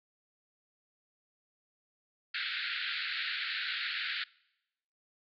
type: band-pass noise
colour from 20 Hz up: pink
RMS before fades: -36 dBFS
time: 2.34-4.24 s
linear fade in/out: 5 ms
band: 1400 to 4500 Hz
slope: 96 dB/octave
effects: noise-tail reverb RT60 0.9 s tail -24 dB re dry